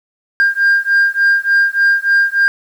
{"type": "beating tone pair", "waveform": "sine", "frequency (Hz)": [1600, 1603.4], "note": ["G6", "G6"], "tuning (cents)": [35, 39], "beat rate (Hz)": 3.4, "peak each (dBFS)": -11, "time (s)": [0.4, 2.48], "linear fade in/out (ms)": 0, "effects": ["tanh soft clip ceiling -6 dBFS", "7-bit"]}